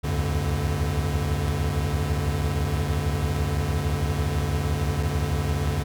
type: tone cluster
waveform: square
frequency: 70.6 / 76.8 / 88.3 / 100.8 / 144.3 Hz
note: C#2 / D#2 / F2 / G2 / D3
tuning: +32 / -22 / +20 / +49 / -30 cents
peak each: -30 / -31 / -29 / -35 / -28 dBFS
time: 0.03-5.84 s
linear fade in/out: 20 ms
effects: none